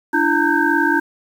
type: tone cluster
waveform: sine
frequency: 292.8 / 336.9 / 912 / 1537 / 1595 Hz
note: D4 / E4 / A#5 / G6 / G6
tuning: -5 / +38 / -38 / -35 / +30 cents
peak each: -20 dBFS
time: 0.13-1 s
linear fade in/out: 10 ms
effects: 7-bit